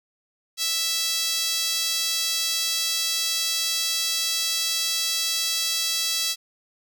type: tone with high-pass filter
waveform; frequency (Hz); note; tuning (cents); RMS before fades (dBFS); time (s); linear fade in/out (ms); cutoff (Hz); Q
sawtooth; 659.3; E5; 0; -25; 0.57-6.36; 50; 4200; 1.8
effects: none